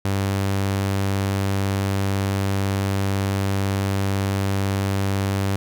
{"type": "tone", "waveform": "sawtooth", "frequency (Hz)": 98, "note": "G2", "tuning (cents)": 0, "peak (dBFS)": -16, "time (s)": [0.05, 5.56], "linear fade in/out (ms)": 0, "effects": []}